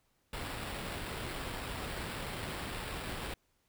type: noise with sample-and-hold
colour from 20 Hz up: pink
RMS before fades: -40 dBFS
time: 0.33-3.34 s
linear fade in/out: 2 ms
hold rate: 6300 Hz
effects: pink hiss -75 dBFS RMS until 3.68 s